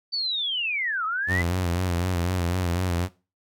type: linear two-way sweep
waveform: sine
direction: down then up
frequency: 4600 to 1244.5 to 2058 Hz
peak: -24 dBFS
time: 0.12-1.43 s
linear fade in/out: 20 ms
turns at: 1.05 s
type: tone with vibrato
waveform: sawtooth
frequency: 89 Hz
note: F2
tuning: 33 cents sharp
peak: -19 dBFS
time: 1.27-3.09 s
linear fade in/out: 50 ms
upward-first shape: sine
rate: 4 Hz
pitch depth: 73 cents each way
effects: noise-tail reverb RT60 0.3 s tail -19 dB re dry